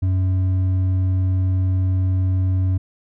sine tone with hard clipping, 93.1 Hz, F#2, 11 cents sharp, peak -17 dBFS, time 0.02-2.78 s, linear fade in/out 10 ms, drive 4 dB, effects none

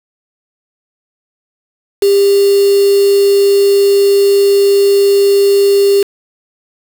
sine tone with quantisation, 399.2 Hz, G4, 32 cents sharp, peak -6 dBFS, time 2.02-6.03 s, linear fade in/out 5 ms, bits 3, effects none

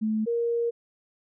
sine tone pair in turn, 217.3 / 468.8 Hz, A3 / A#4, -21 / +10 cents, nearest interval octave + minor second, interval 1331 cents, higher second, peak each -23 / -23 dBFS, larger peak neither, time 0.01-0.26 / 0.26-0.71 s, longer second, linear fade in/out 20 ms, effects none

